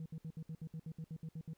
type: tone bursts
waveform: sine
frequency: 160 Hz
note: D#3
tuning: 49 cents sharp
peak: -39 dBFS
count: 13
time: 0-1.534 s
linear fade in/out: 2 ms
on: 58 ms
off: 65 ms
effects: tanh soft clip ceiling -40 dBFS + pink hiss -75 dBFS RMS until 1.57 s